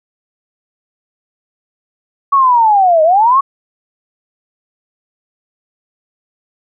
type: linear two-way sweep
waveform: sine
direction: down then up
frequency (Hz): 1131 to 612 to 1131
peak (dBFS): -6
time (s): 2.32-3.41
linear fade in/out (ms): 10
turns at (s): 3.03
effects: none